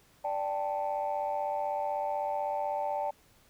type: chord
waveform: sine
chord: D suspended fourth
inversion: none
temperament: equal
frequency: 587.3 / 784 / 880 Hz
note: D5 / G5 / A5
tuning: 0 / 0 / 0 cents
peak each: -33 dBFS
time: 0.24-3.11 s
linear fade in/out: 10 ms
effects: tanh soft clip ceiling -23 dBFS + pink hiss -63 dBFS RMS until 3.49 s